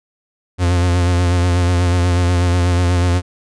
45% pulse tone with vibrato, 88.3 Hz, F2, 20 cents sharp, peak -12 dBFS, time 0.58-3.22 s, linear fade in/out 50 ms, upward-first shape sine, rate 8.2 Hz, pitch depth 39 cents each way, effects resampled to 22050 Hz

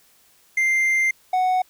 triangle tone pair in turn, 2093 / 740 Hz, C7 / F#5, 0 / 0 cents, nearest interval octave + tritone, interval 1800 cents, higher first, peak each -15 dBFS, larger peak neither, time 0.57-1.11 / 1.33-1.62 s, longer first, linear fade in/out 5 ms, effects white hiss -57 dBFS RMS until 1.69 s

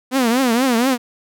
sawtooth tone with vibrato, 246.9 Hz, B3, in tune, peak -10 dBFS, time 0.11-0.98 s, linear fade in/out 50 ms, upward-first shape triangle, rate 4.2 Hz, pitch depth 190 cents each way, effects none

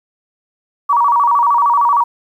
sine tone with vibrato, 1040 Hz, C6, 11 cents flat, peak -9 dBFS, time 0.89-2.04 s, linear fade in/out 10 ms, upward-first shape square, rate 13 Hz, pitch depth 160 cents each way, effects 8-bit

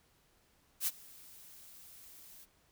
blue noise with ADSR envelope, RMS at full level -31 dBFS, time 0.8-2.46 s, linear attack 70 ms, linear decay 36 ms, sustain -24 dB, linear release 29 ms, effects pink hiss -70 dBFS RMS until 2.71 s

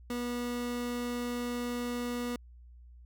30% pulse tone, 242.4 Hz, B3, 32 cents flat, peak -30 dBFS, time 0.1-2.36 s, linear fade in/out 2 ms, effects added 60 Hz sine -50 dBFS peak until 3.05 s

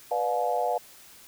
sine chord, B diminished seventh, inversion none, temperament just, 493.9 / 592.7 / 711.2 / 853.4 Hz, B4 / D5 / F5 / Ab5, 0 / +16 / +31 / +47 cents, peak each -30 / -31 / -27 / -31 dBFS, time 0.11-0.78 s, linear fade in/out 5 ms, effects white hiss -51 dBFS RMS until 1.27 s

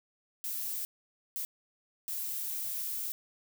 violet noise bursts at uneven times, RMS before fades -36 dBFS, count 3, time 0.44-0.85 / 1.36-1.45 / 2.08-3.12 s, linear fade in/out 0 ms, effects none

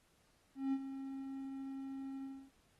triangle tone with ADSR envelope, 270 Hz, C#4, 45 cents flat, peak -29 dBFS, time 0.55-2.51 s, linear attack 180 ms, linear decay 50 ms, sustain -11 dB, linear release 280 ms, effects pink hiss -73 dBFS RMS until 2.79 s + AAC 32 kbps

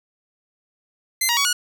10% pulse tone with pitch steps, 2070 / 948 / 1126 / 1451 Hz, C7 / A#5 / C#6 / F#6, -19 / +29 / +27 / -34 cents, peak -9 dBFS, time 1.21-1.53 s, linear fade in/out 5 ms, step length 80 ms, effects none

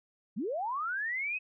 sine linear sweep, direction up, 164.81 to 2581 Hz, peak -31 dBFS, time 0.36-1.39 s, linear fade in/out 20 ms, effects none

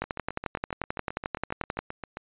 two click trains, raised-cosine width 0.5 ms, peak -13 / -20 dBFS, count 21 / 17, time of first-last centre 0.02-1.79 / 0.04-2.17 s, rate 11.3 / 7.51 Hz, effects resampled to 8000 Hz

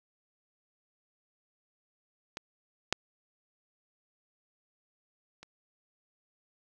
clicks, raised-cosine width 0.2 ms, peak -20 / -8 / -30 dBFS, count 3, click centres 2.371 / 2.926 / 5.43 s, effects none

